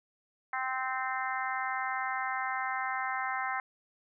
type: harmonic tone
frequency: 260.1 Hz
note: C4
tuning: 10 cents flat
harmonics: 3 / 4 / 5 / 6 / 7 / 8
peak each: -36 / -37 / -38 / -39 / -39 / -40 dBFS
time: 0.53-3.6 s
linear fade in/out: 2 ms
effects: none